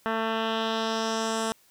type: tone with low-pass filter sweep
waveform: 10% pulse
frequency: 223.4 Hz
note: A3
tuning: 27 cents sharp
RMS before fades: -28 dBFS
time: 0.06-1.52 s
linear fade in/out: 0 ms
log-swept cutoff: 2000 to 9000 Hz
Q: 2
effects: white hiss -61 dBFS RMS until 1.7 s